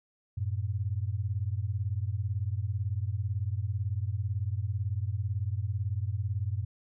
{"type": "beating tone pair", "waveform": "sine", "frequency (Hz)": [93, 111], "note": ["F#2", "A2"], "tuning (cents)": [9, 16], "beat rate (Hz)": 18, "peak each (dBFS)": [-31, -32], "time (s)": [0.37, 6.65], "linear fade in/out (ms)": 10, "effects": []}